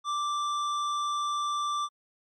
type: tone with hard clipping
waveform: triangle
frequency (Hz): 1174.7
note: D6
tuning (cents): 0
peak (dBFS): -29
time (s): 0.04-1.89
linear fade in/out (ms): 50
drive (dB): 18
effects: low-pass 7000 Hz 12 dB/octave + MP3 64 kbps